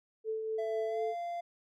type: tone with tremolo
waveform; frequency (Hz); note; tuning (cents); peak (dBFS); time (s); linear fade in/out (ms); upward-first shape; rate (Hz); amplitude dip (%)
sine; 440; A4; 0; -31; 0.24-1.15; 50; triangle; 4.1; 40
type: tone with pitch glide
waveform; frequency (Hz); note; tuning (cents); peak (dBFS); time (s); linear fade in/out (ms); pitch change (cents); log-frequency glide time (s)
triangle; 667 to 691.3; E5 to F5; +20 to -18; -33; 0.58-1.41; 10; +62; 0.87-1.02
effects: none